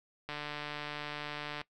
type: click train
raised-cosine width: 0.3 ms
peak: -23 dBFS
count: 197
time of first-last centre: 0.29-1.614 s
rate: 148 Hz
effects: noise-tail reverb RT60 0.1 s tail -20 dB re dry